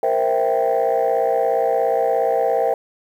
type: chord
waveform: sine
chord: C dominant seventh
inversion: third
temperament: equal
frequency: 466.2 / 523.3 / 659.3 / 784 Hz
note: Bb4 / C5 / E5 / G5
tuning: 0 / 0 / 0 / 0 cents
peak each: -20 dBFS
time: 0.03-2.74 s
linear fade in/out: 2 ms
effects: tanh soft clip ceiling -10 dBFS + 8-bit